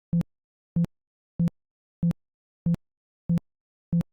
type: tone bursts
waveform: sine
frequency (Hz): 170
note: F3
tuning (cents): -46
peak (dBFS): -17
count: 7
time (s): 0.13-4.011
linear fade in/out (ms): 0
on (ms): 83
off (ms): 550
effects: tanh soft clip ceiling -16 dBFS + Opus 48 kbps